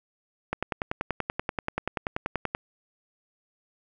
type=click train; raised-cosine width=0.5 ms; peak=-12 dBFS; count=22; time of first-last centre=0.53-2.549 s; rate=10.4 Hz; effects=none